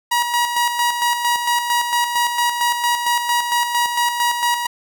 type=tone with tremolo; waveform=sawtooth; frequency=958 Hz; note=A#5; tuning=47 cents sharp; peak=-11 dBFS; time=0.11-4.67 s; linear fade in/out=10 ms; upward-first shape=square; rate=4.4 Hz; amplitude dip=50%; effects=none